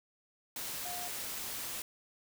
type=tone in noise; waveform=sine; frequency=713 Hz; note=F5; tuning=36 cents sharp; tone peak=-43 dBFS; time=0.85-1.08 s; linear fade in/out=2 ms; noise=white; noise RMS=-40 dBFS; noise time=0.56-1.82 s; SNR=-6 dB; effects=none